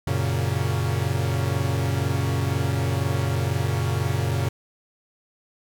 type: chord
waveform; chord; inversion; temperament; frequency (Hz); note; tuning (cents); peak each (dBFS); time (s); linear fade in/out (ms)
45% pulse; F# major; none; equal; 92.5 / 116.54 / 138.59; F#2 / A#2 / C#3; 0 / 0 / 0; -26 / -26 / -26; 0.07-4.49; 5
effects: none